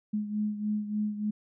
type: beating tone pair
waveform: sine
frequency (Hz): 210 / 213.4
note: G#3 / G#3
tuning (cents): +19 / +47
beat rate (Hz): 3.4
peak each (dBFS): -29 / -35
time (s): 0.13-1.31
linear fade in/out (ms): 10
effects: none